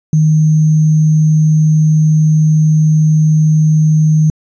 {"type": "tone with sample-and-hold", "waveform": "sine", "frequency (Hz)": 155.56, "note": "D#3", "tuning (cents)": 0, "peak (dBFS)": -6, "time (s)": [0.13, 4.3], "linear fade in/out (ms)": 2, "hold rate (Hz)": 6300, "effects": ["resampled to 16000 Hz"]}